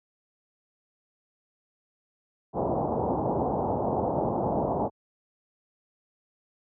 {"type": "low-pass noise", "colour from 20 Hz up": "white", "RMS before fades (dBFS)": -27, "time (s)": [2.53, 4.9], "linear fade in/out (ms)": 50, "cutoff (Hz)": 890, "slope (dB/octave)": 48, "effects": ["high-pass 80 Hz 12 dB/octave"]}